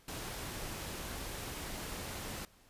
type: noise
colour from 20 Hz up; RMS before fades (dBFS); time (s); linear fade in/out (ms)
pink; -42; 0.08-2.45; 2
effects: pink hiss -64 dBFS RMS until 2.69 s + resampled to 32000 Hz